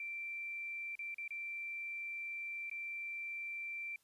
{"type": "tone with dropouts", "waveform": "sine", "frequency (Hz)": 2349, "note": "D7", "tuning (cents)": 0, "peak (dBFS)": -40, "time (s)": [0, 3.96], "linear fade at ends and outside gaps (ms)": 2, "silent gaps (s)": [[0.954, 0.991], [1.144, 1.182], [1.279, 1.306], [2.698, 2.713]], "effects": ["white hiss -74 dBFS RMS until 4.03 s", "resampled to 32000 Hz"]}